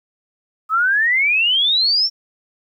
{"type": "exponential sweep", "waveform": "sine", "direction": "up", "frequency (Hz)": [1258, 5560], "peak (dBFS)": -13, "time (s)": [0.69, 2.1], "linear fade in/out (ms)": 50, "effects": ["9-bit"]}